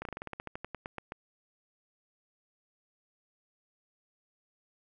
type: slowing click train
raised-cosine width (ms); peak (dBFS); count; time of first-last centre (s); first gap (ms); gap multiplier
0.5; -23; 16; 0.02-1.121; 32; 1.11
effects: none